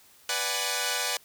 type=chord; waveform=5% pulse; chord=G# half-diminished seventh; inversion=first; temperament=equal; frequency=493.9 / 587.3 / 740 / 830.6 Hz; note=B4 / D5 / F#5 / G#5; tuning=0 / 0 / 0 / 0 cents; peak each=-21 dBFS; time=0.29-1.17 s; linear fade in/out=2 ms; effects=white hiss -57 dBFS RMS until 1.24 s